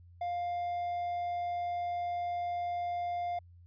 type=tone; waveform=triangle; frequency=702 Hz; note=F5; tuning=9 cents sharp; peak=-30 dBFS; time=0.21-3.39 s; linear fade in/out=5 ms; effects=added 87 Hz sine -53 dBFS peak until 3.66 s + resampled to 11025 Hz